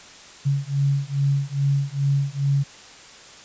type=beating tone pair; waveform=sine; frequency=138.59 / 140.99 Hz; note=C#3 / C#3; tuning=0 / +30 cents; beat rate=2.4 Hz; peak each=-22 dBFS; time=0.45-2.64 s; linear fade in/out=20 ms; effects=white hiss -44 dBFS RMS until 3.44 s + resampled to 16000 Hz

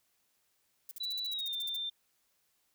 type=noise bursts; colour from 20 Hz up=violet; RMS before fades=-44 dBFS; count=13; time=0.89-1.764 s; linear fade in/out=2 ms; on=22 ms; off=49 ms
type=tone with pitch glide; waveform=sine; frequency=3951 to 3581 Hz; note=B7 to A7; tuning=0 to +30 cents; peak=-34 dBFS; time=1-1.9 s; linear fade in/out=10 ms; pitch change=-170 cents; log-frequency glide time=1.27-1.55 s
effects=white hiss -75 dBFS RMS until 2.74 s

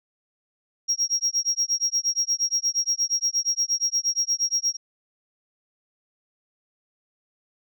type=tone with tremolo; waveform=sine; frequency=5610 Hz; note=F8; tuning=7 cents sharp; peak=-16 dBFS; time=0.88-4.77 s; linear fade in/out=20 ms; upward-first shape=sine; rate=8.5 Hz; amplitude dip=100%; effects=tanh soft clip ceiling -17 dBFS

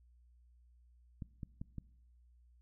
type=clicks; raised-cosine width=5 ms; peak=-30 dBFS; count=4; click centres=1.222 / 1.432 / 1.615 / 1.783 s; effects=noise-tail reverb RT60 0.8 s tail -22 dB re dry + added 60 Hz sine -62 dBFS peak until 2.61 s

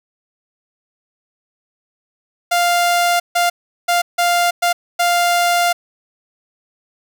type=tone bursts at uneven times; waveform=sawtooth; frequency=698.5 Hz; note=F5; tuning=in tune; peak=-9 dBFS; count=6; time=2.51-3.2 / 3.35-3.5 / 3.88-4.02 / 4.18-4.51 / 4.62-4.73 / 4.99-5.73 s; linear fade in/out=10 ms; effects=none

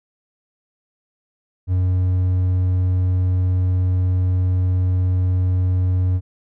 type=tone; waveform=triangle; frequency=91.6 Hz; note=F#2; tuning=17 cents flat; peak=-13 dBFS; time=1.67-6.21 s; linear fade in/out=50 ms; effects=none

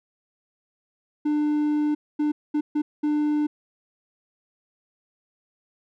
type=tone bursts at uneven times; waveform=triangle; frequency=298.6 Hz; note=D4; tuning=29 cents sharp; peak=-18 dBFS; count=5; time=1.25-1.95 / 2.19-2.32 / 2.54-2.61 / 2.75-2.82 / 3.03-3.47 s; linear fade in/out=10 ms; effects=none

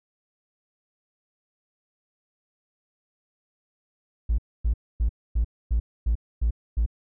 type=tone bursts; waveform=triangle; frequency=56.3 Hz; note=A1; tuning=40 cents sharp; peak=-16 dBFS; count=8; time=4.29-6.862 s; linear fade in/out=10 ms; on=94 ms; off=260 ms; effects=tanh soft clip ceiling -15 dBFS

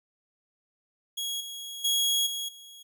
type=tone with level steps; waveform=sawtooth; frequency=3316 Hz; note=G#7; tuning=3 cents flat; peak=-27 / -34 / -20 / -28 / -43 dBFS; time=1.17-2.83 s; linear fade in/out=10 ms; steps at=1.4 / 1.84 / 2.26 / 2.48 s; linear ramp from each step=10 ms; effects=none

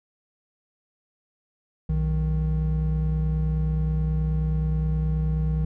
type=tone pair together; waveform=triangle; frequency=62 / 156.55 Hz; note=B1 / D#3; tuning=+7 / +11 cents; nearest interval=octave + major third; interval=1604 cents; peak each=-22 dBFS; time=1.89-5.65 s; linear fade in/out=5 ms; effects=none

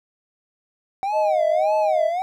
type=tone with vibrato; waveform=triangle; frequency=758 Hz; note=F#5; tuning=42 cents sharp; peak=-19 dBFS; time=1.03-2.22 s; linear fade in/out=0 ms; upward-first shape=sine; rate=1.7 Hz; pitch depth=230 cents each way
type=tone with pitch glide; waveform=sine; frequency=622.3 to 625.9 Hz; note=D#5 to D#5; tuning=0 to +10 cents; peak=-18 dBFS; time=1.12-2.11 s; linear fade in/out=50 ms; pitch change=+10 cents; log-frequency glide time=1.5-1.7 s
effects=none

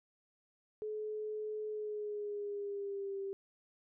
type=tone with pitch glide; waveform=sine; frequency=427.7 to 392.2 Hz; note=A4 to G4; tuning=-49 to +1 cents; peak=-37 dBFS; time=0.82-3.33 s; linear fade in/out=0 ms; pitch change=-150 cents; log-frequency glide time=1.68-3.2 s; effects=none

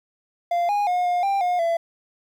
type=tone with pitch steps; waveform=triangle; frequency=694 / 821 / 718 / 711 / 791 / 715 / 672 Hz; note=F5 / G#5 / F5 / F5 / G5 / F5 / E5; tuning=-11 / -20 / +48 / +31 / +15 / +41 / +33 cents; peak=-17 dBFS; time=0.51-1.77 s; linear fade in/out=5 ms; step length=180 ms; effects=9-bit

